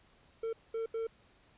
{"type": "tone bursts at uneven times", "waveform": "triangle", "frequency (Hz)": 452.1, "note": "A4", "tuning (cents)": 47, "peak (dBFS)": -31, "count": 3, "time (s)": [[0.43, 0.53], [0.74, 0.86], [0.94, 1.07]], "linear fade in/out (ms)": 5, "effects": ["pink hiss -65 dBFS RMS until 1.57 s", "resampled to 8000 Hz"]}